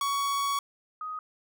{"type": "tone pair in turn", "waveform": ["45% pulse", "sine"], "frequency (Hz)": [1121, 1251.8], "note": ["C#6", "D#6"], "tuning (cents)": [19, 10], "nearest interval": "major second", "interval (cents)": 191, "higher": "second", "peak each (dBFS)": [-26, -33], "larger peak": "first", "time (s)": [[0.01, 0.59], [1.01, 1.19]], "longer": "first", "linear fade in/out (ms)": 2, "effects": []}